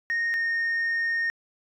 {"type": "tone pair in turn", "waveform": "sine", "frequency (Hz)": [1855, 1842.2], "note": ["A#6", "A#6"], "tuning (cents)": [-9, -21], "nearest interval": "unison", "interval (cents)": 12, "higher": "first", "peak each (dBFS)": -21, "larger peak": "neither", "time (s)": [[0.1, 0.34], [0.34, 1.3]], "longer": "second", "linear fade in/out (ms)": 0, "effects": ["tanh soft clip ceiling -22 dBFS"]}